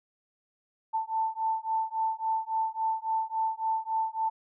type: beating tone pair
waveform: sine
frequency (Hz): 886 / 889.6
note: A5 / A5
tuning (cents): +12 / +19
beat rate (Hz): 3.6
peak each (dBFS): -30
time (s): 0.93-4.3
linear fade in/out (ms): 20
effects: none